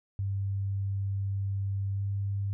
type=tone with pitch glide; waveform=sine; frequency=98.4 to 99.43 Hz; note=G2 to G2; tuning=+7 to +25 cents; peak=-28 dBFS; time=0.19-2.53 s; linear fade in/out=0 ms; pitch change=+18 cents; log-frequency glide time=1.94-2.03 s; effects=none